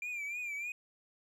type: tone with vibrato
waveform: triangle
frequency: 2376 Hz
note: D7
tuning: 20 cents sharp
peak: -35 dBFS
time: 0.02-0.72 s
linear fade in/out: 2 ms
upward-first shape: triangle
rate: 3.3 Hz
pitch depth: 90 cents each way
effects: none